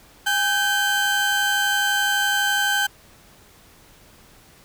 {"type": "tone pair together", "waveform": "30% pulse", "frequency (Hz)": [817.9, 1544], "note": ["G#5", "G6"], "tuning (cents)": [-27, -27], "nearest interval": "major seventh", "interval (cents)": 1100, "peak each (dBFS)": [-22, -17], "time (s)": [0.26, 2.87], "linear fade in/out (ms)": 10, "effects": ["pink hiss -51 dBFS RMS until 4.64 s"]}